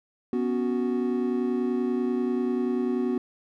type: chord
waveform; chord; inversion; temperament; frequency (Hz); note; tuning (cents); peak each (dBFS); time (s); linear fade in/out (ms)
triangle; B suspended second; none; equal; 246.9 / 277.2 / 370; B3 / C#4 / F#4; 0 / 0 / 0; -24 / -30 / -26; 0.33-3.18; 2
effects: none